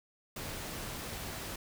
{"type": "noise", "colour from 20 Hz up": "pink", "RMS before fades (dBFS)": -41, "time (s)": [0.36, 1.56], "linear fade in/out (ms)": 5, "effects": []}